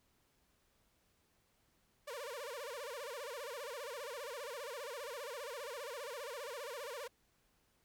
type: tone with vibrato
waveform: sawtooth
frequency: 523.3 Hz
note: C5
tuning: in tune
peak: -39 dBFS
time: 2.07-7.08 s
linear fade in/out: 10 ms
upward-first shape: sine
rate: 15 Hz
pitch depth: 230 cents each way
effects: pink hiss -75 dBFS RMS until 7.84 s